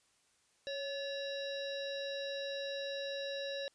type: harmonic tone with a mistuned harmonic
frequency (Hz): 554.4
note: C#5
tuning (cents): 0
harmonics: 1 / 3 / 5 / 7 / 9 / 10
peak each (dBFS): -39 / -47 / -51 / -44 / -57 / -52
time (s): 0.67-3.68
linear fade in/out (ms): 0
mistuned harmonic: 3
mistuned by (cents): +60
effects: white hiss -72 dBFS RMS until 3.74 s + resampled to 22050 Hz